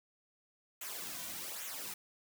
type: noise with flanger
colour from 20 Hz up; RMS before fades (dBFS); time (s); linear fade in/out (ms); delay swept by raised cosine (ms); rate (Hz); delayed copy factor
white; -43; 0.81-1.94; 5; 0.2 to 2.4; 1.2; -0.7
effects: none